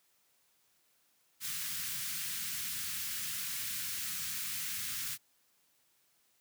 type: band-stop noise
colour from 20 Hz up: white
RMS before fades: -38 dBFS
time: 1.4-5.18 s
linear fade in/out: 50 ms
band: 200 to 1400 Hz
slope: 24 dB/octave
effects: white hiss -72 dBFS RMS until 6.4 s + high-pass 80 Hz 12 dB/octave